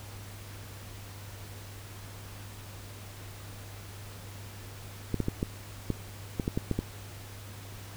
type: clicks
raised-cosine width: 3 ms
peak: -15 dBFS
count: 10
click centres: 5.143 / 5.203 / 5.284 / 5.429 / 5.903 / 6.398 / 6.479 / 6.575 / 6.713 / 6.79 s
effects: added 100 Hz sine -44 dBFS peak until 7.96 s + pink hiss -48 dBFS RMS until 7.96 s